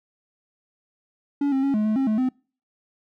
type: tone with pitch steps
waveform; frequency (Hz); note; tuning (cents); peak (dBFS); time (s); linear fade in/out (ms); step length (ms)
triangle; 284.1 / 267.5 / 276.2 / 212.7 / 215.8 / 268.5 / 215.9 / 256.6; C#4 / C4 / C#4 / G#3 / A3 / C4 / A3 / C4; +43 / +38 / -6 / +42 / -33 / +45 / -33 / -34; -17; 1.41-2.29; 5; 110
effects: noise-tail reverb RT60 0.4 s tail -26 dB re dry